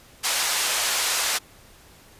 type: band-pass noise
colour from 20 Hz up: white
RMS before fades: -24 dBFS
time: 0.23-1.39 s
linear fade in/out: 20 ms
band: 620 to 8100 Hz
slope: 12 dB/octave
effects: pink hiss -51 dBFS RMS until 2.19 s + resampled to 32000 Hz